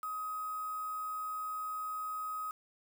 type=tone with quantisation; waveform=sine; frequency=1260 Hz; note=D#6; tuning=21 cents sharp; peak=-36 dBFS; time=0.03-2.51 s; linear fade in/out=2 ms; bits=8; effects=none